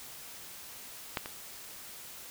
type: clicks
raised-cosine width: 0.3 ms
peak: -14 / -23 dBFS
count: 2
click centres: 1.172 / 1.259 s
effects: white hiss -47 dBFS RMS until 2.3 s